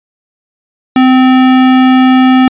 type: tone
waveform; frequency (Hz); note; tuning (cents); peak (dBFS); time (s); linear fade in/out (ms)
square; 258; C4; -24; -4; 0.96-2.48; 2
effects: resampled to 8000 Hz